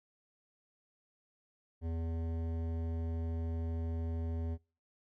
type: tone with hard clipping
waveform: sine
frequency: 82.41 Hz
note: E2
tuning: in tune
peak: -36 dBFS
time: 1.81-4.58 s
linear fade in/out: 50 ms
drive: 14 dB
effects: noise-tail reverb RT60 0.4 s tail -26 dB re dry